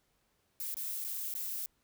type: noise with dropouts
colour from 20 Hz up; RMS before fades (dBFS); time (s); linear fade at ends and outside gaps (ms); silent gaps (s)
violet; -38; 0.6-1.66; 1; 0.743-0.768 / 1.042-1.047 / 1.34-1.351
effects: pink hiss -75 dBFS RMS until 1.83 s